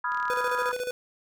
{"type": "chord", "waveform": "sine", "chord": "F half-diminished seventh", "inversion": "second", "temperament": "equal", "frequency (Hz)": [987.8, 1244.5, 1396.9, 1661.2], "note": ["Cb6", "Eb6", "F6", "Ab6"], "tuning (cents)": [0, 0, 0, 0], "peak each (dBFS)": [-29, -32, -33, -33], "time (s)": [0.04, 0.72], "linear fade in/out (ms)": 5}
{"type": "click train", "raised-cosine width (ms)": 0.2, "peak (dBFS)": -28, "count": 26, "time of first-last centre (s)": [0.12, 0.792], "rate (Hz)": 37.2}
{"type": "tone with tremolo", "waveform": "square", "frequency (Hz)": 496.1, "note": "B4", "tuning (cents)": 8, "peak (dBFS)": -28, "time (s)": [0.3, 0.91], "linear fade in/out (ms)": 0, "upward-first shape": "square", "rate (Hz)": 14, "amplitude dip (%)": 60}
{"effects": []}